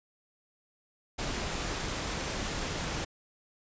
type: noise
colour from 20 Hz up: pink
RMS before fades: -34 dBFS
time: 1.18-3.05 s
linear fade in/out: 10 ms
effects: resampled to 16000 Hz